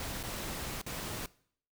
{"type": "noise with dropouts", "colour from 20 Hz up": "pink", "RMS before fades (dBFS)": -39, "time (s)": [0, 1.26], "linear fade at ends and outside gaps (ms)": 1, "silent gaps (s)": [[0.23, 0.236], [0.815, 0.864]], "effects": ["noise-tail reverb RT60 0.6 s tail -21 dB re dry"]}